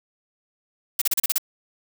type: noise bursts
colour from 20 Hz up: blue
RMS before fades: -20 dBFS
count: 7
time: 0.99-1.382 s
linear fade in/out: 5 ms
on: 26 ms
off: 35 ms
effects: none